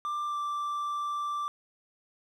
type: tone with pitch glide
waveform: triangle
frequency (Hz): 1185 to 1173.4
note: D6 to D6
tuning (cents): +15 to -2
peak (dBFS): -28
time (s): 0.05-1.48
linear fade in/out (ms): 0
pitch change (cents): -17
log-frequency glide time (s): 0.26-0.37
effects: none